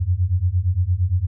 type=beating tone pair; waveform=sine; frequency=85.9 / 94.6 Hz; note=F2 / F#2; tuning=-28 / +39 cents; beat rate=8.7 Hz; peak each=-20 / -19 dBFS; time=0-1.27 s; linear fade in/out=20 ms; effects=none